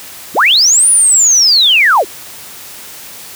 sine linear two-way sweep, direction up then down, 98 to 9820 to 291.1 Hz, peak -5 dBFS, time 0.34-2.05 s, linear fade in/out 50 ms, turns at 0.9 s, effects white hiss -31 dBFS RMS until 3.35 s + high-pass 60 Hz 12 dB/octave

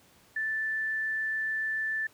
sine tone with frequency modulation, 1760 Hz, A6, in tune, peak -28 dBFS, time 0.36-2.07 s, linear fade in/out 5 ms, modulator 26.9 Hz, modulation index 0.24, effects pink hiss -60 dBFS RMS until 2.13 s + high-pass 80 Hz 12 dB/octave

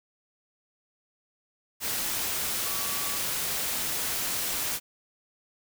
sine tone in noise, 1141 Hz, C#6, 50 cents sharp, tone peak -40 dBFS, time 2.62-3.2 s, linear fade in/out 50 ms, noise white, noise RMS -30 dBFS, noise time 1.8-4.8 s, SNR -13 dB, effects none

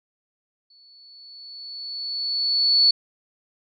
sine tone with exponential growth, 4435 Hz, C#8, in tune, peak -12 dBFS, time 0.7-2.91 s, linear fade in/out 5 ms, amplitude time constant 480 ms, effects none

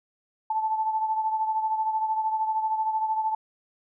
sine beating tone pair, 874 / 887 Hz, A5 / A5, -12 / +14 cents, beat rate 13 Hz, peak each -24 / -32 dBFS, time 0.5-3.35 s, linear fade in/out 5 ms, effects none

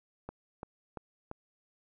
click train, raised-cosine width 1 ms, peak -26 dBFS, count 4, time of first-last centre 0.29-1.314 s, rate 2.93 Hz, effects none

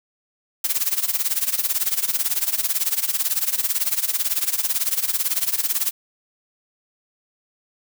blue noise with tremolo, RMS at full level -19 dBFS, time 0.64-5.91 s, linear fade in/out 5 ms, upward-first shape sine, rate 18 Hz, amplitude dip 85%, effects none

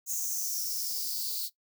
violet noise with high-pass filter sweep, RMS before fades -33 dBFS, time 0.06-1.5 s, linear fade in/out 50 ms, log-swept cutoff 6700 to 4200 Hz, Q 6.9, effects noise-tail reverb RT60 0.1 s tail -17 dB re dry

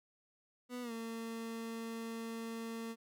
30% pulse tone with pitch glide, 246.9 to 227.7 Hz, B3 to A#3, 0 to -40 cents, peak -38 dBFS, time 0.69-2.96 s, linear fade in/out 50 ms, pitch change -140 cents, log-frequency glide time 0.82-0.92 s, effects none

